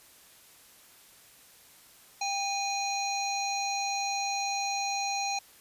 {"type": "harmonic tone with a mistuned harmonic", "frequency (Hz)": 822, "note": "G#5", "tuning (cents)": -18, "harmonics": [1, 3, 5, 7, 8], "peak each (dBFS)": [-31, -36, -36, -41, -38], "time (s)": [2.21, 5.39], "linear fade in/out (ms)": 5, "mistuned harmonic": 1, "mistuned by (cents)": -62, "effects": ["white hiss -56 dBFS RMS until 5.6 s", "resampled to 32000 Hz"]}